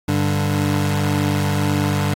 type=tone pair together; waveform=25% pulse; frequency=98.4 / 146.67 Hz; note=G2 / D3; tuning=+7 / -2 cents; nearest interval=perfect fifth; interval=691 cents; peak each=-16 dBFS; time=0.08-2.14 s; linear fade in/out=5 ms; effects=AAC 48 kbps